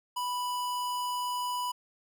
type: tone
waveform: square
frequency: 987.8 Hz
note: B5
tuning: in tune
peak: -31 dBFS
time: 0.16-1.72 s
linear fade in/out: 10 ms
effects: none